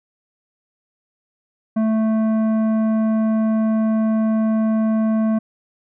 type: tone with tanh clipping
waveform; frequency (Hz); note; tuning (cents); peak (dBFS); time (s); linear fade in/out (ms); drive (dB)
triangle; 220; A3; 0; -17; 1.76-5.39; 10; 15
effects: none